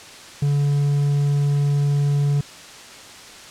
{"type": "tone", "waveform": "triangle", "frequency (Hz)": 143.3, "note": "D3", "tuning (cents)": -42, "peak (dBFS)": -14, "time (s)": [0.42, 2.41], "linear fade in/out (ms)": 5, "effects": ["white hiss -40 dBFS RMS until 3.5 s", "low-pass 7000 Hz 12 dB/octave"]}